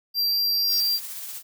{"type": "tone", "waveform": "square", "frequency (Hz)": 4726, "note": "D8", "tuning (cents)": 10, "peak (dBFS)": -21, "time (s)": [0.14, 1], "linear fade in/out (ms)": 50}
{"type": "tone with exponential growth", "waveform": "sine", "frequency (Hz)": 5620, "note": "F8", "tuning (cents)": 10, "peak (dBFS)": -24, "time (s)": [0.15, 0.8], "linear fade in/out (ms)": 0, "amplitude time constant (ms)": 140}
{"type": "noise with tremolo", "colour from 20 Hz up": "blue", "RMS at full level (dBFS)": -34, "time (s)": [0.66, 1.43], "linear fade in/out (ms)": 50, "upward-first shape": "triangle", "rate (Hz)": 16, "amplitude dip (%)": 35}
{"effects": []}